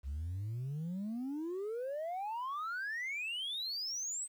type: exponential sweep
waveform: sine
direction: up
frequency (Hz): 64.9 to 8372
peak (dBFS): -34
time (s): 0.03-4.28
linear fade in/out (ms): 50
effects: tanh soft clip ceiling -35 dBFS + 11-bit